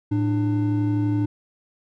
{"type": "tone pair together", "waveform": "triangle", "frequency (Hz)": [110, 298], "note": ["A2", "D4"], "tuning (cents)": [0, 25], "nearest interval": "octave + perfect fourth", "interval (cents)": 1725, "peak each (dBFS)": -20, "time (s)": [0.11, 1.26], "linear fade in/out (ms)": 10, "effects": []}